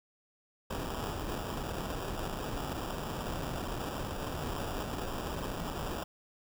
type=noise with sample-and-hold; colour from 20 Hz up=pink; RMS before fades=-37 dBFS; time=0.7-6.04 s; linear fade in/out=10 ms; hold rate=2100 Hz; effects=none